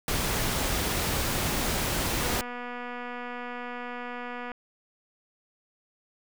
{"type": "noise", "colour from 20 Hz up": "pink", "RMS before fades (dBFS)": -28, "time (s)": [0.08, 2.41], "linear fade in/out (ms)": 2}
{"type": "click train", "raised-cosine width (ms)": 0.5, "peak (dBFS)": -23, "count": 564, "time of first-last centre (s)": [2.21, 4.517], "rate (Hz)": 244}
{"effects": []}